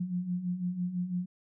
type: beating tone pair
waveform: sine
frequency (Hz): 174.61 / 180.61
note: F3 / F#3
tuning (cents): 0 / -42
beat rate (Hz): 6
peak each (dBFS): -37 / -31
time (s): 0-1.26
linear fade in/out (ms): 10
effects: none